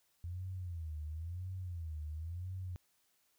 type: tone with vibrato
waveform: sine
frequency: 84.3 Hz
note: E2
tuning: 39 cents sharp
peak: -39 dBFS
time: 0.24-2.76 s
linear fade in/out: 0 ms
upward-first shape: sine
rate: 0.97 Hz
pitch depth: 180 cents each way
effects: white hiss -75 dBFS RMS until 3.38 s